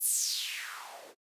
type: noise with band-pass filter sweep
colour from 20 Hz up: blue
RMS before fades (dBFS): -34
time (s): 0-1.15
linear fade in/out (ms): 50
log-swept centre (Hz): 12000 to 380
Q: 4
effects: noise-tail reverb RT60 0.1 s tail -26 dB re dry + resampled to 32000 Hz